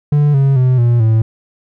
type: tone with pitch steps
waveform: triangle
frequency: 146.83 / 137 / 127.82 / 119.26 / 111.28 Hz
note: D3 / C#3 / C3 / A#2 / A2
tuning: 0 / -20 / -40 / +40 / +20 cents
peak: -6 dBFS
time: 0.12-1.22 s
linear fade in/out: 5 ms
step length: 220 ms
effects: none